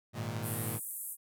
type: chord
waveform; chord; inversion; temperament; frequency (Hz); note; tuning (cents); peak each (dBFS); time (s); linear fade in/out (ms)
sawtooth; Ab suspended second; none; equal; 103.83 / 116.54 / 155.56; Ab2 / Bb2 / Eb3; 0 / 0 / 0; -35 / -34 / -38; 0.13-0.8; 50
type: band-pass noise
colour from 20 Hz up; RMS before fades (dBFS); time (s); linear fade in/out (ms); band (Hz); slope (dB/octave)
white; -41; 0.42-1.17; 50; 8500 to 14000; 48
effects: none